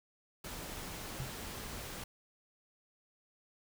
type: noise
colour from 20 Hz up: pink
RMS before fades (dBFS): -44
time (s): 0.44-2.04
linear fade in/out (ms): 5
type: tone with exponential decay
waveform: sine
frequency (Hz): 130.81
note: C3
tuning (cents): 0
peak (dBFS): -33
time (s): 1.2-1.38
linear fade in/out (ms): 0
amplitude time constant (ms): 39
effects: none